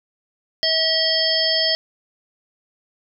harmonic tone, 644 Hz, E5, 41 cents flat, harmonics 1 / 3 / 5 / 7 / 8, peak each -24 / -26 / -23 / -22 / -21 dBFS, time 0.63-1.75 s, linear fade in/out 0 ms, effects none

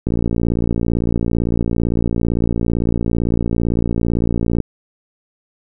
click train, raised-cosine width 3 ms, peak -5 dBFS, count 263, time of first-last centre 0.07-4.603 s, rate 57.8 Hz, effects none

